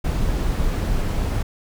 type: noise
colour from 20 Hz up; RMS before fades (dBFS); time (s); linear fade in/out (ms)
brown; -21; 0.04-1.43; 10
effects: none